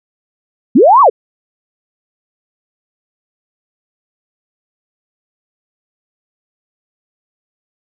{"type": "linear two-way sweep", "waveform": "sine", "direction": "up then down", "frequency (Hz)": [190.9, 1172, 372.1], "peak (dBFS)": -3, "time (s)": [0.75, 1.1], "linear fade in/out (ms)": 10, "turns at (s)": 1.01, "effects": []}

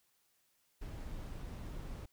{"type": "noise", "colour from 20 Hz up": "brown", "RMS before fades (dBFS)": -44, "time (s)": [0.81, 2.06], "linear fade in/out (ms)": 10, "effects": ["white hiss -75 dBFS RMS until 2.12 s"]}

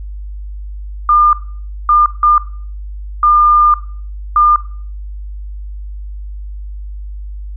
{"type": "tone bursts at uneven times", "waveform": "sine", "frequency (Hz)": 1204, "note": "D6", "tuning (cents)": 43, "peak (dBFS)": -6, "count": 5, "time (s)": [[1.09, 1.33], [1.89, 2.06], [2.23, 2.38], [3.23, 3.74], [4.36, 4.56]], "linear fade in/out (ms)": 2, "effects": ["noise-tail reverb RT60 0.5 s tail -18 dB re dry", "added 50 Hz sine -23 dBFS peak until 7.56 s"]}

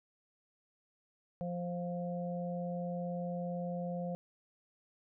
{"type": "harmonic tone", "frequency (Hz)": 175.5, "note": "F3", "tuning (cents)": 9, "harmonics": [1, 3, 4], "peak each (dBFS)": [-37, -40, -45], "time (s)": [1.41, 4.15], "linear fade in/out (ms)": 0, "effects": []}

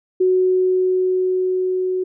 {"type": "tone with level ramp", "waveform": "sine", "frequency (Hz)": 370, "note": "F#4", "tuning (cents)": 0, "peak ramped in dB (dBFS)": [-12, -18], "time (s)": [0.2, 2.04], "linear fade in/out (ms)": 10, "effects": []}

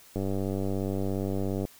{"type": "click train", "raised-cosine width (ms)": 2, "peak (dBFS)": -18, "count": 146, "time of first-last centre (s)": [0.16, 1.652], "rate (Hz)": 97.2, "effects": ["white hiss -54 dBFS RMS until 1.79 s"]}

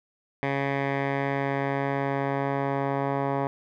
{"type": "tone with low-pass filter sweep", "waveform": "10% pulse", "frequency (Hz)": 138.59, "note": "C#3", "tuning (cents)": 0, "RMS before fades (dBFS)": -27, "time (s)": [0.43, 3.47], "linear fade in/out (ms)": 0, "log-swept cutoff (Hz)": [2100, 1200], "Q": 2, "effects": []}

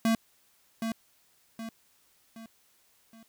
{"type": "tone with echo", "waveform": "square", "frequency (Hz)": 225.8, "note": "A3", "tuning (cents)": 45, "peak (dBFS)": -23, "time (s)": [0.05, 0.15], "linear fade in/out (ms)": 2, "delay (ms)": 770, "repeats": 4, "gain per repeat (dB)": -7, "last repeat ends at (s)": 3.23, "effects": ["white hiss -66 dBFS RMS until 3.28 s"]}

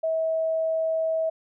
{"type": "tone", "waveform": "sine", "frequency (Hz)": 645, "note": "E5", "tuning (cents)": -38, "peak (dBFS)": -22, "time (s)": [0.03, 1.3], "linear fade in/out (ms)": 10, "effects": []}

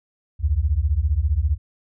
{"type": "beating tone pair", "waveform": "sine", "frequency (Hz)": [66.8, 81.8], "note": ["C2", "E2"], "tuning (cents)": [36, -13], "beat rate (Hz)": 15, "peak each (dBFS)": -20, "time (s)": [0.39, 1.58], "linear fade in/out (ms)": 50, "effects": []}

